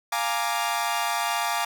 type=chord; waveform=sawtooth; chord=Bb dominant seventh; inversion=second; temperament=equal; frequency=698.5 / 830.6 / 932.3 / 1174.7 Hz; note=F5 / Ab5 / Bb5 / D6; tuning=0 / 0 / 0 / 0 cents; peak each=-26 dBFS; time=0.12-1.65 s; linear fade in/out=5 ms; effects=none